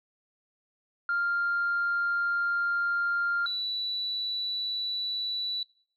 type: tone pair in turn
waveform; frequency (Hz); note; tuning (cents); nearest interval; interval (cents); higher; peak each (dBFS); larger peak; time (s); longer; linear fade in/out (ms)
sine; 1396.9 / 3951; F6 / B7; 0 / 0; octave + tritone; 1800; second; -24 / -28; first; 1.09-3.46 / 3.46-5.63; first; 2
effects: noise-tail reverb RT60 0.5 s tail -22 dB re dry + tanh soft clip ceiling -21 dBFS